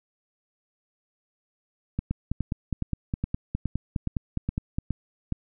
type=two click trains; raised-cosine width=5 ms; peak=-14 / -14 dBFS; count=14 / 9; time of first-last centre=2.11-4.785 / 1.99-5.323 s; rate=4.86 / 2.4 Hz; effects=none